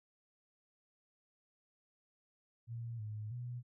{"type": "tone with pitch steps", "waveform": "sine", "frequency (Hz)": [116.6, 106.9, 122.1], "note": ["A#2", "A2", "B2"], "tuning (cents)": [1, -49, -19], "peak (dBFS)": -40, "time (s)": [2.67, 3.63], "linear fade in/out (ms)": 50, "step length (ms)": 320, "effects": []}